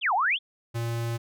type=exponential two-way sweep; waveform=sine; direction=down then up; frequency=3628 to 698.5 to 3628 Hz; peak=-21 dBFS; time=0.01-0.39 s; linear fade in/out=50 ms; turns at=0.14 s
type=tone; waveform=square; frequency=116.54 Hz; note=A#2; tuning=in tune; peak=-28 dBFS; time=0.74-1.18 s; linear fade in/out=20 ms
effects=none